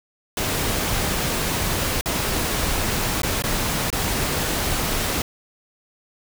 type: noise with dropouts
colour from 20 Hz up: pink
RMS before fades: -23 dBFS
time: 0.37-5.22 s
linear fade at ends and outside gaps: 2 ms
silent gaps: 2.011-2.058 / 3.219-3.232 / 3.422-3.438 / 3.903-3.927 s
effects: none